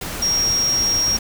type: tone in noise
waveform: sine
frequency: 5600 Hz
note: F8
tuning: 4 cents sharp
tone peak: -16 dBFS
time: 0.22-1.17 s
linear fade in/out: 5 ms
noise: pink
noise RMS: -28 dBFS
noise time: 0.01-1.19 s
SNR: +9 dB
effects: none